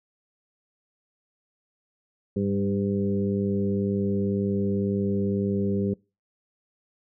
harmonic tone with a mistuned harmonic, 100 Hz, G2, 35 cents sharp, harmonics 1 / 2 / 3 / 4 / 5, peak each -30 / -25 / -35 / -29 / -35 dBFS, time 2.36-5.94 s, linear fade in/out 5 ms, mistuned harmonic 2, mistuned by -17 cents, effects noise-tail reverb RT60 0.3 s tail -26 dB re dry

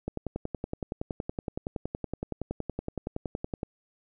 click train, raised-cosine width 2 ms, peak -18 dBFS, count 39, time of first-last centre 0.08-3.631 s, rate 10.7 Hz, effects none

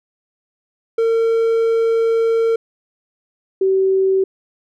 triangle / sine tone pair in turn, 455.2 / 382.8 Hz, A#4 / G4, -41 / -41 cents, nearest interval minor third, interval 300 cents, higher first, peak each -11 / -12 dBFS, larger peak first, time 0.98-2.56 / 3.61-4.24 s, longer first, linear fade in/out 5 ms, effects none

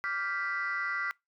sine chord, G dominant seventh, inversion second, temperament equal with one note detuned, 1165.2 / 1396.9 / 1568 / 1975.5 Hz, D6 / F6 / G6 / B6, -14 / 0 / 0 / 0 cents, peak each -37 / -34 / -37 / -33 dBFS, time 0.04-1.11 s, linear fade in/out 0 ms, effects noise-tail reverb RT60 0.2 s tail -25 dB re dry + tanh soft clip ceiling -24 dBFS

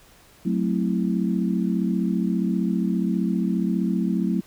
sine chord, F# half-diminished seventh, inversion none, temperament equal, 185 / 220 / 261.6 / 329.6 Hz, F#3 / A3 / C4 / E4, 0 / 0 / 0 / 0 cents, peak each -23 / -25 / -29 / -29 dBFS, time 0.45-4.41 s, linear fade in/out 10 ms, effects pink hiss -53 dBFS RMS until 4.46 s

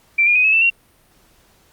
sine tone with pitch steps, 2349 / 2423 / 2500 / 2579 / 2661 / 2745 Hz, D7 / D#7 / D#7 / E7 / E7 / F7, 0 / -47 / +8 / -39 / +16 / -31 cents, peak -11 dBFS, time 0.18-0.702 s, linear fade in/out 10 ms, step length 87 ms, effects pink hiss -55 dBFS RMS until 1.72 s + Opus 48 kbps

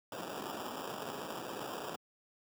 white noise with sample-and-hold, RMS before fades -41 dBFS, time 0.12-1.96 s, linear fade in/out 2 ms, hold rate 2100 Hz, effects high-pass 200 Hz 12 dB/octave

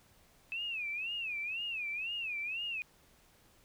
sine tone with vibrato, 2578 Hz, E7, 39 cents flat, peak -35 dBFS, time 0.52-2.82 s, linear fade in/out 0 ms, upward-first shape sine, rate 2 Hz, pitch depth 180 cents each way, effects pink hiss -65 dBFS RMS until 3.64 s

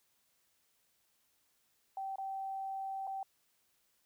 sine tone with dropouts, 775 Hz, G5, 20 cents flat, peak -37 dBFS, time 1.97-3.23 s, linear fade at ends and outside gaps 2 ms, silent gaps 2.158-2.183 / 3.07-3.074 s, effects white hiss -75 dBFS RMS until 4.05 s

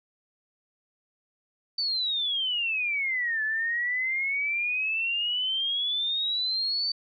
sine exponential two-way sweep, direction down then up, 4590 to 1724 to 4590 Hz, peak -25 dBFS, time 1.78-6.92 s, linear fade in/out 5 ms, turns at 3.43 s, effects none

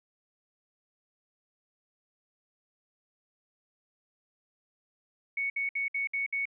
sine tone bursts, 2221 Hz, C#7, 3 cents sharp, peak -28 dBFS, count 6, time 5.37-6.455 s, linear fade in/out 5 ms, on 130 ms, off 61 ms, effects none

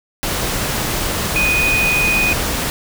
sine tone in noise, 2484 Hz, D#7, 3 cents flat, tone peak -14 dBFS, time 1.36-2.33 s, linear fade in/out 0 ms, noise pink, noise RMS -20 dBFS, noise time 0.23-2.7 s, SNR +3 dB, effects none

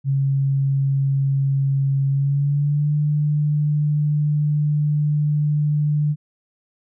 sine tone with pitch glide, 137.3 to 148.86 Hz, C#3 to D3, -16 to +24 cents, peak -16 dBFS, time 0.04-6.16 s, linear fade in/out 50 ms, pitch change +140 cents, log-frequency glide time 2.08-2.93 s, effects none

